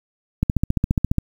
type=click train; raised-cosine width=5 ms; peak=-5 dBFS; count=12; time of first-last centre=0.43-1.183 s; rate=14.6 Hz; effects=7-bit